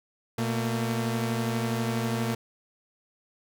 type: tone pair together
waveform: sawtooth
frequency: 119.52 / 226.8 Hz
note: A#2 / A#3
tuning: +44 / -47 cents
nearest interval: major seventh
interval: 1109 cents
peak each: -25 dBFS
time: 0.38-2.35 s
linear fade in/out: 5 ms
effects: none